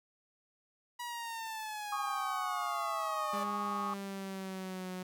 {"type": "linear sweep", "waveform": "sawtooth", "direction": "down", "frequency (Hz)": [970, 585], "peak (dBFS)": -35, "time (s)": [0.99, 3.44], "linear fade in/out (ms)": 10}
{"type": "chord", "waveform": "sine", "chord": "Ab suspended fourth", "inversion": "none", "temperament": "equal with one note detuned", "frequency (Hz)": [830.6, 1108.7, 1240.9], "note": ["Ab5", "Db6", "Eb6"], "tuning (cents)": [0, 0, -5], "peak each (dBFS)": [-41, -37, -38], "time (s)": [1.92, 3.94], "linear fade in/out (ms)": 5}
{"type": "tone with pitch glide", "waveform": "sawtooth", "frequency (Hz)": [203.9, 183.76], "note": ["G#3", "F#3"], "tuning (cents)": [-32, -12], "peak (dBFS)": -35, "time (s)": [3.33, 5.03], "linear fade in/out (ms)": 5, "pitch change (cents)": -180, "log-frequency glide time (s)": [3.6, 4.91]}
{"effects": []}